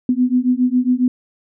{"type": "beating tone pair", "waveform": "sine", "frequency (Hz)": [246.9, 254.2], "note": ["B3", "C4"], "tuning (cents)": [0, -50], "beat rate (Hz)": 7.3, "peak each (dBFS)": -16, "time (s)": [0.09, 1.08], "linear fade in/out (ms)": 2, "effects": []}